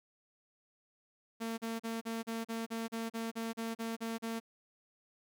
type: tone bursts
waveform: sawtooth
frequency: 227.2 Hz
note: A#3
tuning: 44 cents flat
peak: -32 dBFS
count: 14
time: 1.4-4.401 s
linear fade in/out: 20 ms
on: 180 ms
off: 37 ms
effects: none